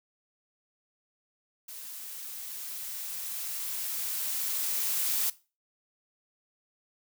blue noise with level ramp, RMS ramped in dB -43 to -28 dBFS, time 1.68-5.3 s, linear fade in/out 5 ms, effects noise-tail reverb RT60 0.3 s tail -18 dB re dry

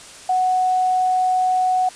sine tone, 740 Hz, F#5, in tune, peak -15 dBFS, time 0.29-1.89 s, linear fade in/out 5 ms, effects white hiss -40 dBFS RMS until 1.95 s + resampled to 22050 Hz

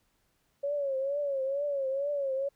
sine tone with vibrato, 555 Hz, C#5, 2 cents sharp, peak -28 dBFS, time 0.63-2.49 s, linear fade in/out 10 ms, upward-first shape triangle, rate 2.2 Hz, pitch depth 100 cents each way, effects pink hiss -73 dBFS RMS until 2.55 s

